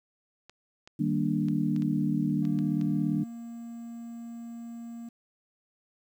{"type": "clicks", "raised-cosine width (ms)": 0.2, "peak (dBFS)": -30, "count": 8, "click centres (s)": [0.496, 0.875, 1.485, 1.763, 1.822, 2.452, 2.589, 2.813]}
{"type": "chord", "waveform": "sine", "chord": "Eb major seventh", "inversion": "none", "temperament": "equal", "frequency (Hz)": [155.56, 196, 233.1, 293.7], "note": ["Eb3", "G3", "Bb3", "D4"], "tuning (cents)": [0, 0, 0, 0], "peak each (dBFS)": -30, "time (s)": [0.99, 3.24], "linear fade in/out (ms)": 10}
{"type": "tone", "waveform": "triangle", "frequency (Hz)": 233.1, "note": "A#3", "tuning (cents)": 0, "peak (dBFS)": -36, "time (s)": [2.42, 5.09], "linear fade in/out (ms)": 5}
{"effects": ["10-bit"]}